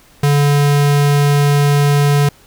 square tone, 144 Hz, D3, 34 cents flat, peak -10 dBFS, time 0.23-2.29 s, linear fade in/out 5 ms, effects pink hiss -47 dBFS RMS until 2.46 s

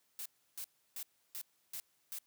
blue noise bursts, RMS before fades -43 dBFS, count 6, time 0.19-2.186 s, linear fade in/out 0 ms, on 66 ms, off 320 ms, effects white hiss -75 dBFS RMS until 2.26 s + high-pass 60 Hz 12 dB/octave

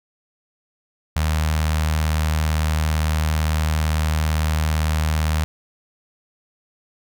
sawtooth tone with notch filter, 77.78 Hz, D#2, in tune, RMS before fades -20 dBFS, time 1.16-5.44 s, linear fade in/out 0 ms, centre 350 Hz, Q 0.58, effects none

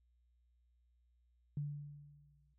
sine tone with exponential decay, 145.6 Hz, D3, 15 cents flat, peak -35 dBFS, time 1.57-2.54 s, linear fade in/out 2 ms, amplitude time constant 210 ms, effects added 60 Hz sine -70 dBFS peak until 2.58 s

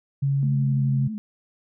sine tone with pitch glide, 138.59 to 135.74 Hz, C#3 to C#3, 0 to -36 cents, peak -19 dBFS, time 0.22-1.08 s, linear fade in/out 10 ms, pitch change -36 cents, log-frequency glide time 0.45-0.92 s
sine tone with vibrato, 214.2 Hz, A3, 46 cents flat, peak -28 dBFS, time 0.43-1.18 s, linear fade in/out 0 ms, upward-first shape square, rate 12 Hz, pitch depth 45 cents each way
effects none

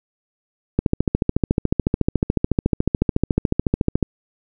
click train, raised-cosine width 3 ms, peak -3 dBFS, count 46, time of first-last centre 0.79-4.027 s, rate 13.9 Hz, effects none

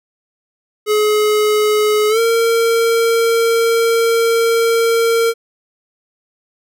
square tone with pitch glide, 423.7 to 459.4 Hz, G#4 to A#4, +35 to -25 cents, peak -12 dBFS, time 0.86-5.34 s, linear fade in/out 50 ms, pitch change +140 cents, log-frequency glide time 2.09-2.19 s, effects none

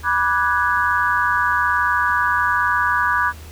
sine chord, G# half-diminished seventh, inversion first, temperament equal with one note detuned, 978.7 / 1174.7 / 1480 / 1661.2 Hz, B5 / D6 / F#6 / G#6, -16 / 0 / 0 / 0 cents, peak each -21 dBFS, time 0.03-3.33 s, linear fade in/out 50 ms, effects added 78 Hz sine -36 dBFS peak until 3.51 s + pink hiss -43 dBFS RMS until 3.51 s

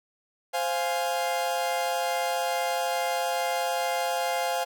40% pulse chord, F minor, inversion second, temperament equal, 523.3 / 698.5 / 830.6 Hz, C5 / F5 / Ab5, 0 / 0 / 0 cents, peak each -30 / -28 / -30 dBFS, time 0.53-4.65 s, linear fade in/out 20 ms, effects none

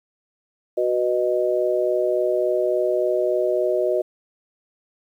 sine chord, B major, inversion second, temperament just, 370.4 / 493.9 / 617.4 Hz, F#4 / B4 / D#5, +2 / 0 / -14 cents, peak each -22 / -25 / -21 dBFS, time 0.77-4.02 s, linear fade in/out 10 ms, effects 9-bit

